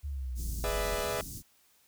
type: exponential sweep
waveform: sine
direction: down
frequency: 73.42 to 43.65 Hz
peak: -33 dBFS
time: 0.03-0.97 s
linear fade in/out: 20 ms
type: band-stop noise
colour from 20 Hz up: pink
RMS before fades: -41 dBFS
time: 0.35-1.43 s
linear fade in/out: 50 ms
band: 260 to 5500 Hz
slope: 24 dB/octave
type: chord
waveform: sawtooth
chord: E dominant seventh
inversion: first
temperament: equal with one note detuned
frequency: 415.3 / 493.9 / 593.5 / 659.3 Hz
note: G#4 / B4 / D5 / E5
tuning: 0 / 0 / +18 / 0 cents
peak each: -33 dBFS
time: 0.64-1.21 s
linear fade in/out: 0 ms
effects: white hiss -66 dBFS RMS until 1.87 s